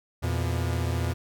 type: tone pair together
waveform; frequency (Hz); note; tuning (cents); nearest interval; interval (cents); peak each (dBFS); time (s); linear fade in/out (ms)
45% pulse; 84.8 / 119.93; E2 / A#2; +50 / +50; tritone; 600; -27 / -29; 0.22-1.14; 20
effects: none